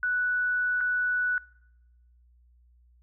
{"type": "tone with dropouts", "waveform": "sine", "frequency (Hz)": 1480, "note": "F#6", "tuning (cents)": 0, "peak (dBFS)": -24, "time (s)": [0.03, 1.38], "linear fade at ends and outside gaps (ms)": 1, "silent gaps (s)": [0.806, 0.81], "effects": ["noise-tail reverb RT60 0.9 s tail -24 dB re dry", "added 60 Hz sine -57 dBFS peak until 3.02 s"]}